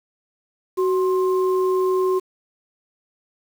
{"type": "tone pair together", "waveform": "sine", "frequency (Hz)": [373.4, 1056], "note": ["F#4", "C6"], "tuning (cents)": [16, 16], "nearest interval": "octave + tritone", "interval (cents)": 1800, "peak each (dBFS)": [-17, -26], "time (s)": [0.77, 2.2], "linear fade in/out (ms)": 20, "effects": ["7-bit"]}